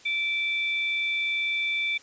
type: tone pair together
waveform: sine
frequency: 2331 / 3538 Hz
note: D7 / A7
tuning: -14 / +9 cents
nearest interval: perfect fifth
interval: 723 cents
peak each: -25 / -32 dBFS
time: 0.05-1.98 s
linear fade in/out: 10 ms
effects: white hiss -52 dBFS RMS until 2.02 s + resampled to 16000 Hz